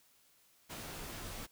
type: noise with comb filter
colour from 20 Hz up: pink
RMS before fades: -45 dBFS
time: 0.69-1.47 s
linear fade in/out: 20 ms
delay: 16 ms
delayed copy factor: -0.75
effects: white hiss -68 dBFS RMS until 1.51 s